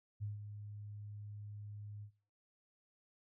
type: tone with ADSR envelope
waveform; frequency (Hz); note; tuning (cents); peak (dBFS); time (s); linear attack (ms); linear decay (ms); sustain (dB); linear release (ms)
sine; 103.8; G#2; 0; -37; 0.2-2.11; 28; 150; -9; 82
effects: noise-tail reverb RT60 0.4 s tail -22 dB re dry